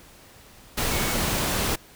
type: tone in noise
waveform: sine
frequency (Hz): 2217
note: C#7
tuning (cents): 0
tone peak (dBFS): -35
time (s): 0.91-1.14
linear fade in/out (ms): 10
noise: pink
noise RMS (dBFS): -25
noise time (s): 0.77-1.76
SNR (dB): -13
effects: pink hiss -50 dBFS RMS until 1.95 s